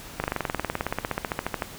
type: slowing click train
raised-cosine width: 0.5 ms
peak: -10 dBFS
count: 26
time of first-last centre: 0.2-1.622 s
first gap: 39 ms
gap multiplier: 1.03
effects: pink hiss -42 dBFS RMS until 1.78 s